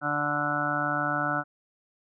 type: harmonic tone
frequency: 146.83 Hz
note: D3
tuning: in tune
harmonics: 1 / 2 / 4 / 5 / 6 / 7 / 8 / 9 / 10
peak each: -36 / -34 / -35 / -33 / -40 / -39 / -40 / -30 / -30 dBFS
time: 0.01-1.44 s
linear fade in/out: 50 ms
effects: none